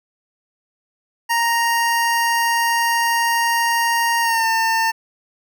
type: tone with pitch glide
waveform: 25% pulse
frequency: 932.3 to 900 Hz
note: A#5 to A5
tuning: 0 to +39 cents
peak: -12 dBFS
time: 1.29-4.92 s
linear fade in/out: 20 ms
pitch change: -61 cents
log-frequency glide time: 4.21-4.46 s
effects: none